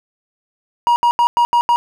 triangle tone bursts at uneven times, 953 Hz, A#5, 38 cents sharp, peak -8 dBFS, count 6, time 0.87-0.96 / 1.03-1.11 / 1.19-1.27 / 1.37-1.45 / 1.53-1.61 / 1.69-1.76 s, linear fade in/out 0 ms, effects none

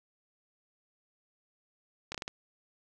slowing click train, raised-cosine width 0.2 ms, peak -19 dBFS, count 5, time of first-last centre 2.12-2.279 s, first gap 25 ms, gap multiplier 1.32, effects none

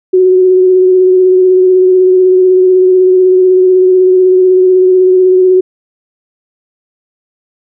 sine tone with vibrato, 370 Hz, F#4, in tune, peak -3 dBFS, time 0.13-5.61 s, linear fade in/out 10 ms, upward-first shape sine, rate 16 Hz, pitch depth 21 cents each way, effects none

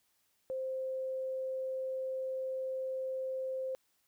sine tone, 523.3 Hz, C5, in tune, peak -34 dBFS, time 0.5-3.75 s, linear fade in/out 0 ms, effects white hiss -75 dBFS RMS until 4.07 s

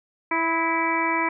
harmonic tone with a mistuned harmonic, 329.6 Hz, E4, in tune, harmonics 1 / 2 / 3 / 4 / 5 / 6 / 7, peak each -28 / -33 / -24 / -33 / -34 / -29 / -27 dBFS, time 0.31-1.29 s, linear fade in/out 5 ms, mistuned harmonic 4, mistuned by -31 cents, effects none

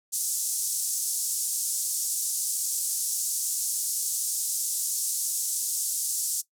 white band-pass noise, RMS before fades -29 dBFS, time 0.12-6.42 s, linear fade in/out 20 ms, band 6000 to 11000 Hz, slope 24 dB/octave, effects noise-tail reverb RT60 0.1 s tail -17 dB re dry

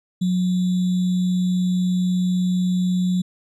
sine tone with sample-and-hold, 181.9 Hz, F#3, 29 cents flat, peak -17 dBFS, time 0.21-3.22 s, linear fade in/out 10 ms, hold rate 3675 Hz, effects resampled to 24000 Hz

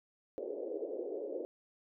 white band-pass noise, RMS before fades -40 dBFS, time 0.38-1.45 s, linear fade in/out 0 ms, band 330 to 540 Hz, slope 48 dB/octave, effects none

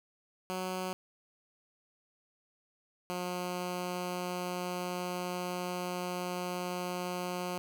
10% pulse tone pair in turn, 185 / 179.42 Hz, F#3 / F3, 0 / +47 cents, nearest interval minor second, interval 53 cents, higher first, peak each -26 dBFS, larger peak neither, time 0.5-0.93 / 3.1-7.58 s, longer second, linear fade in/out 0 ms, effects none

